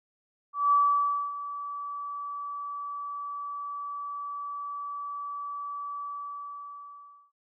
sine tone with ADSR envelope, 1151 Hz, D6, 35 cents flat, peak -18 dBFS, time 0.53-7.32 s, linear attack 190 ms, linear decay 600 ms, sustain -15 dB, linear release 1300 ms, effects none

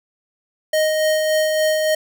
square tone with tremolo, 622.3 Hz, D#5, in tune, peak -15 dBFS, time 0.73-1.95 s, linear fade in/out 5 ms, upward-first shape sine, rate 3.5 Hz, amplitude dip 30%, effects none

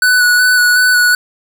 square tone with vibrato, 1482 Hz, F#6, 2 cents sharp, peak -8 dBFS, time 0.02-1.15 s, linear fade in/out 2 ms, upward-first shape square, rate 2.7 Hz, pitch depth 15 cents each way, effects none

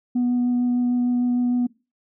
sine tone with vibrato, 245.3 Hz, B3, 12 cents flat, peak -16 dBFS, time 0.15-1.67 s, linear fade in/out 10 ms, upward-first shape sine, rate 6.6 Hz, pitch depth 8 cents each way, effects noise-tail reverb RT60 0.3 s tail -22 dB re dry + tanh soft clip ceiling -16 dBFS

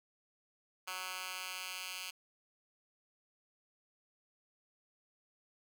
10% pulse tone with high-pass filter sweep, 185 Hz, F#3, in tune, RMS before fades -43 dBFS, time 0.87-2.11 s, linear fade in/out 10 ms, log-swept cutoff 1500 to 2600 Hz, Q 1.2, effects none

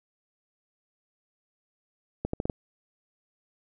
accelerating click train, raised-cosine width 2 ms, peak -15 dBFS, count 5, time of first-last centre 2.25-2.498 s, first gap 84 ms, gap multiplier 0.8, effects none

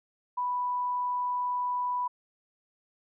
sine tone, 987.8 Hz, B5, in tune, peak -27 dBFS, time 0.37-2.08 s, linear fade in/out 10 ms, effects none

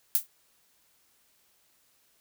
violet noise with exponential decay, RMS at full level -20 dBFS, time 0.15-0.27 s, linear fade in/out 0 ms, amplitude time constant 24 ms, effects white hiss -67 dBFS RMS until 2.2 s

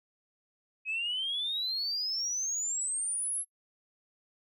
sine exponential sweep, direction up, 2526 to 11220 Hz, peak -29 dBFS, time 0.85-3.45 s, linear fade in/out 50 ms, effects noise-tail reverb RT60 0.1 s tail -25 dB re dry + tanh soft clip ceiling -26 dBFS

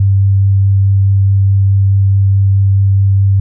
sine tone with vibrato, 98 Hz, G2, in tune, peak -6 dBFS, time 0-3.4 s, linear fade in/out 5 ms, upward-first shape triangle, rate 4.7 Hz, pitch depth 9 cents each way, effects none

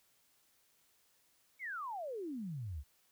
sine exponential sweep, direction down, 2285 to 64 Hz, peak -39 dBFS, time 1.59-2.84 s, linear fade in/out 50 ms, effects white hiss -72 dBFS RMS until 3.11 s

